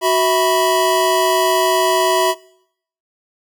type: tone cluster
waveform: square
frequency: 371.2 / 653 / 984 Hz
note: F#4 / E5 / B5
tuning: +6 / -17 / -7 cents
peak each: -18 dBFS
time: 0.01-2.35 s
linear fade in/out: 50 ms
effects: noise-tail reverb RT60 0.7 s tail -22 dB re dry